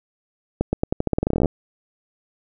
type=accelerating click train; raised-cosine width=2 ms; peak=-6 dBFS; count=19; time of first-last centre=0.61-1.458 s; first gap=120 ms; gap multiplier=0.87; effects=none